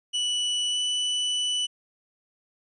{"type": "tone with pitch glide", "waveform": "40% pulse", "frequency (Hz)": [2957, 2976], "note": ["F#7", "F#7"], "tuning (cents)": [-2, 9], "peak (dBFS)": -23, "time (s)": [0.13, 1.67], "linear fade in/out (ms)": 20, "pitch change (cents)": 11, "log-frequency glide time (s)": [0.7, 0.78], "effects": ["resampled to 24000 Hz"]}